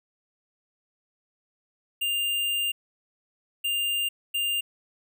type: tone bursts at uneven times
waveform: square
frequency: 2800 Hz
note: F7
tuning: 4 cents sharp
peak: -25 dBFS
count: 3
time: 2.01-2.72 / 3.64-4.09 / 4.34-4.61 s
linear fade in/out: 10 ms
effects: none

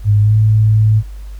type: tone with pitch glide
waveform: sine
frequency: 103.83 to 107.99 Hz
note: G#2 to A2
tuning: 0 to -32 cents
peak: -7 dBFS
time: 0.04-1.03 s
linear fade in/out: 50 ms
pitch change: +68 cents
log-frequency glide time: 0.2-0.35 s
effects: added 50 Hz sine -26 dBFS peak until 1.39 s + pink hiss -48 dBFS RMS until 1.39 s

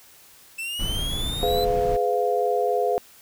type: linear sweep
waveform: 45% pulse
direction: up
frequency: 2639 to 4055 Hz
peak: -28 dBFS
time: 0.58-1.65 s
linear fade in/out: 10 ms
type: noise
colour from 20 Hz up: brown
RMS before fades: -29 dBFS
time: 0.79-1.97 s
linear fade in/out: 10 ms
type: chord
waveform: sine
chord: F diminished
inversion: first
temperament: just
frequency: 419.1 / 502.9 / 698.5 Hz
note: Ab4 / Cb5 / F5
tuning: +16 / +31 / 0 cents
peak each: -24 dBFS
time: 1.43-2.98 s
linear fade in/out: 0 ms
effects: white hiss -51 dBFS RMS until 3.21 s

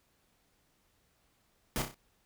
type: noise with echo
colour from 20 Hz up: pink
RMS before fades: -33 dBFS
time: 1.76-1.82 s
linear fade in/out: 0 ms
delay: 31 ms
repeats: 4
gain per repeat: -6 dB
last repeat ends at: 1.944 s
effects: pink hiss -72 dBFS RMS until 2.25 s

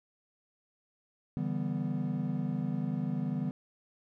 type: chord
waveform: triangle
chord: E minor seventh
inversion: third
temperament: equal with one note detuned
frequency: 144.39 / 164.81 / 196 / 246.9 Hz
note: D3 / E3 / G3 / B3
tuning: -29 / 0 / 0 / 0 cents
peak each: -34 dBFS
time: 1.37-3.51 s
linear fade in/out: 0 ms
effects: none

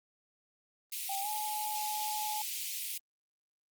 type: high-pass noise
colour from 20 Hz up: white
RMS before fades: -38 dBFS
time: 0.92-2.98 s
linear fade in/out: 5 ms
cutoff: 2200 Hz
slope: 48 dB/octave
type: tone with pitch glide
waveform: sine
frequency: 784 to 850 Hz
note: G5 to G#5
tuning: 0 to +40 cents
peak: -35 dBFS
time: 1.09-2.42 s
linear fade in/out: 5 ms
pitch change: +140 cents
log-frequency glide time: 1.21-1.28 s
effects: Opus 32 kbps

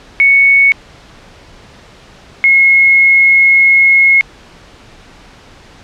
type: tone pair in turn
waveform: sine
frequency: 2217 / 2168 Hz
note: C#7 / C#7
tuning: 0 / -39 cents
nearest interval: unison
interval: 39 cents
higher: first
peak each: -4 dBFS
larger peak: neither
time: 0.2-0.72 / 2.44-4.21 s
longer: second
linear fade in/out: 0 ms
effects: pink hiss -39 dBFS RMS until 5.83 s + low-pass 5000 Hz 12 dB/octave

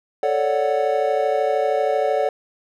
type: chord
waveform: triangle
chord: D major seventh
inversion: second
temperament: equal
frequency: 440 / 554.4 / 587.3 / 740 Hz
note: A4 / C#5 / D5 / F#5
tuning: 0 / 0 / 0 / 0 cents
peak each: -21 dBFS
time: 0.23-2.29 s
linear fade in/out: 2 ms
effects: none

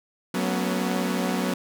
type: tone cluster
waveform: sawtooth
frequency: 185.3 / 225.3 / 246.2 / 279.9 Hz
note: F#3 / A3 / B3 / C#4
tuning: +3 / +41 / -5 / +17 cents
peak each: -23 / -27 / -25 / -28 dBFS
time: 0.34-1.54 s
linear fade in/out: 5 ms
effects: none

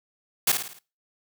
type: noise with echo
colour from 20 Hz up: white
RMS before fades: -20 dBFS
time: 0.47-0.52 s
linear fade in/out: 5 ms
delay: 54 ms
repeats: 5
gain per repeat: -6 dB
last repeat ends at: 0.79 s
effects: noise-tail reverb RT60 0.3 s tail -21 dB re dry + high-pass 150 Hz 12 dB/octave

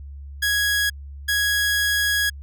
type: tone pair in turn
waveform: sawtooth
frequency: 1661.2 / 1661.2 Hz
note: G#6 / G#6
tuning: 0 / 0 cents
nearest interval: unison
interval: 0 cents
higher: neither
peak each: -15 dBFS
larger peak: neither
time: 0.42-0.9 / 1.28-2.3 s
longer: second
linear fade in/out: 10 ms
effects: added 70 Hz sine -34 dBFS peak until 2.42 s

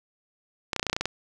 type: clicks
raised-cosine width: 0.2 ms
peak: -9 dBFS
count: 10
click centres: 0.732 / 0.763 / 0.796 / 0.829 / 0.867 / 0.898 / 0.93 / 0.965 / 1.01 / 1.056 s
effects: none

